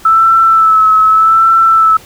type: tone with vibrato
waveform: sine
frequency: 1314 Hz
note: E6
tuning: 6 cents flat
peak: -4 dBFS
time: 0.05-1.97 s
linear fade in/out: 5 ms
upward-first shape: sine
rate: 0.83 Hz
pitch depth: 33 cents each way
effects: pink hiss -37 dBFS RMS until 2.05 s